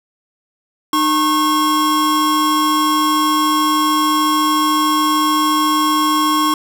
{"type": "tone pair together", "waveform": "square", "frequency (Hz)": [305.6, 1089], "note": ["D#4", "C#6"], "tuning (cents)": [-31, -31], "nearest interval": "octave + minor seventh", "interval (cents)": 2200, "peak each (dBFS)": [-18, -15], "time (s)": [0.93, 6.54], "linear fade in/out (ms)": 2, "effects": []}